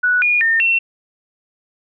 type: tone with pitch steps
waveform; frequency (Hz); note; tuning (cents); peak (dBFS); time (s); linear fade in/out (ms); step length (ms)
sine; 1475 / 2438 / 1818 / 2709; F#6 / D#7 / A#6 / E7; -6 / -36 / -44 / +47; -12; 0.03-0.79; 10; 190
effects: none